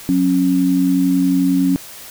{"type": "tone pair together", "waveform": "sine", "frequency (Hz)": [182.6, 273.6], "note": ["F#3", "C#4"], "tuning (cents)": [-23, -23], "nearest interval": "perfect fifth", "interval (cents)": 700, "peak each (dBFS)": [-18, -13], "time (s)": [0.09, 1.76], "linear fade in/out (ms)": 0, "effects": ["white hiss -36 dBFS RMS until 2.1 s"]}